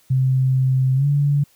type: tone with pitch glide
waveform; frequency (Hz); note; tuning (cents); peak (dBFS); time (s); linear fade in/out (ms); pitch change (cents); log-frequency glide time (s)
sine; 130.81 to 143.48; C3 to D3; 0 to -40; -14; 0.1-1.44; 10; +160; 0.95-1.06
effects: white hiss -57 dBFS RMS until 1.55 s